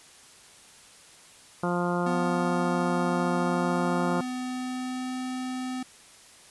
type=harmonic tone; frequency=175.8 Hz; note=F3; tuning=12 cents sharp; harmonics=1 / 2 / 3 / 4 / 5 / 6 / 7 / 8; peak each=-28 / -31 / -33 / -34 / -35 / -36 / -36 / -37 dBFS; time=1.63-4.21 s; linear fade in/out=5 ms
type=tone with pitch glide; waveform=square; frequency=249.1 to 255.4 Hz; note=B3 to C4; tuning=+15 to -42 cents; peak=-31 dBFS; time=2.06-5.83 s; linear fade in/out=5 ms; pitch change=+43 cents; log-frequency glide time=3.41-5.17 s
effects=white hiss -52 dBFS RMS until 6.5 s + resampled to 24000 Hz